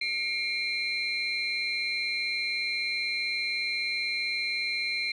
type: tone cluster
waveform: sine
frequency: 2151 / 2366 / 4113 Hz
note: C7 / D7 / C8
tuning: +47 / +12 / -30 cents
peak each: -31 dBFS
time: 0.01-5.12 s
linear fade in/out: 5 ms
effects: tanh soft clip ceiling -21 dBFS